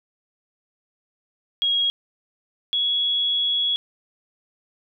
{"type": "tone pair in turn", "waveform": "sine", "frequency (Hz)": [3295, 3353], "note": ["G#7", "G#7"], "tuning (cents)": [-14, 16], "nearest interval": "unison", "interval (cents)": 30, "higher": "second", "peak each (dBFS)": [-18, -19], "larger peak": "first", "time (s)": [[1.62, 1.9], [2.73, 3.76]], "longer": "second", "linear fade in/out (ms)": 0, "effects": []}